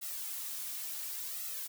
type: noise with flanger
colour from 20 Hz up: blue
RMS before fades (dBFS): -40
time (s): 0.01-1.68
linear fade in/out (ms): 20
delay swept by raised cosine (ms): 1.5 to 4.2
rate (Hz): 0.7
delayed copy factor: +0.7
effects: none